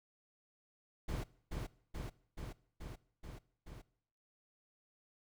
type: noise with echo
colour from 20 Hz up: brown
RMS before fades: -39 dBFS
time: 1.08-1.24 s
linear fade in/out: 10 ms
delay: 430 ms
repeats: 6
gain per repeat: -2 dB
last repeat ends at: 3.82 s
effects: noise-tail reverb RT60 0.7 s tail -21 dB re dry